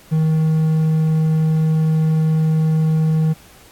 triangle tone, 158 Hz, D#3, 27 cents sharp, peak -11 dBFS, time 0.11-3.34 s, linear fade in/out 20 ms, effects pink hiss -46 dBFS RMS until 3.71 s + AAC 64 kbps

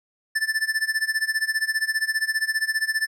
square tone with tremolo, 1760 Hz, A6, in tune, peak -19 dBFS, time 0.35-3.07 s, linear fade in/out 10 ms, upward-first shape sine, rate 15 Hz, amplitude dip 90%, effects low-pass 12000 Hz 12 dB/octave

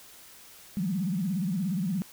sine tone with vibrato, 185 Hz, F#3, in tune, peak -26 dBFS, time 0.77-2.02 s, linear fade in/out 0 ms, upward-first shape sine, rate 17 Hz, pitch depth 210 cents each way, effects white hiss -51 dBFS RMS until 2.12 s

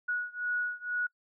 sine beating tone pair, 1460 / 1462.1 Hz, F#6 / F#6, -24 / -21 cents, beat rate 2.1 Hz, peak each -33 / -34 dBFS, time 0.08-1.07 s, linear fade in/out 10 ms, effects noise-tail reverb RT60 0.1 s tail -26 dB re dry

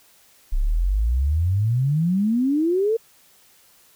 sine exponential sweep, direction up, 31.38 to 464.5 Hz, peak -17 dBFS, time 0.52-2.97 s, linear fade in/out 10 ms, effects white hiss -55 dBFS RMS until 3.95 s

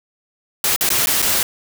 white noise with dropouts, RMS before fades -17 dBFS, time 0.64-1.43 s, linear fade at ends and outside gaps 2 ms, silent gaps 0.762-0.809 / 0.891-0.902 / 1.06-1.07 / 1.22-1.225 s, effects none

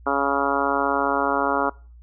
harmonic tone, 139.6 Hz, C#3, 13 cents sharp, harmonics 2 / 3 / 4 / 5 / 6 / 7 / 8 / 9 / 10, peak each -28 / -28 / -28 / -28 / -28 / -28 / -28 / -28 / -28 dBFS, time 0.06-1.7 s, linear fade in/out 10 ms, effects noise-tail reverb RT60 0.4 s tail -23 dB re dry + added 59 Hz sine -43 dBFS peak until 2.02 s

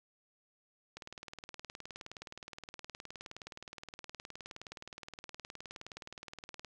click train, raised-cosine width 0.2 ms, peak -28 dBFS, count 110, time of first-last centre 0.97-6.647 s, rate 19.2 Hz, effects none

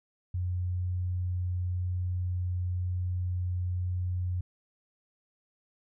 sine tone, 90.1 Hz, F#2, 45 cents flat, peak -28 dBFS, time 0.34-4.41 s, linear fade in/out 5 ms, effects none

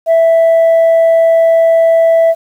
sine tone, 659.3 Hz, E5, in tune, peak -3 dBFS, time 0.06-2.35 s, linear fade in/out 50 ms, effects tanh soft clip ceiling -4 dBFS + 7-bit

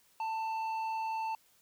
sine tone with tanh clipping, 889 Hz, A5, 18 cents sharp, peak -34 dBFS, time 0.2-1.35 s, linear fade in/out 2 ms, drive 8 dB, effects white hiss -67 dBFS RMS until 1.61 s

